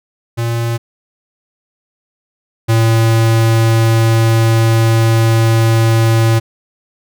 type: tone pair in turn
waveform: square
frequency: 116.54 / 113.35 Hz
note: A#2 / A#2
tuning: 0 / -48 cents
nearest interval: unison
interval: 48 cents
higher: first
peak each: -15 / -9 dBFS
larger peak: second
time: 0.37-0.78 / 2.68-6.4 s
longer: second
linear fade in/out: 20 ms
effects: none